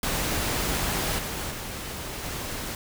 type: noise with level steps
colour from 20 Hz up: pink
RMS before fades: -27 / -32 / -35 / -33 dBFS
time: 0.03-2.75 s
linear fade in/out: 2 ms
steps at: 1.18 / 1.5 / 2.23 s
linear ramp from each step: 10 ms
effects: none